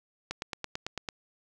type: click train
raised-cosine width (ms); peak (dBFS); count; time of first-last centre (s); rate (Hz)
0.2; -16; 8; 0.31-1.088; 9
effects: none